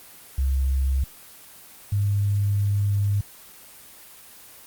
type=tone pair in turn; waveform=sine; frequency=66.9 / 101.2 Hz; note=C2 / G#2; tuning=+39 / -44 cents; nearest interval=perfect fifth; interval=717 cents; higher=second; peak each=-19 dBFS; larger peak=neither; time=0.38-1.04 / 1.92-3.21 s; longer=second; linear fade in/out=5 ms; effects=white hiss -46 dBFS RMS until 4.66 s + Opus 24 kbps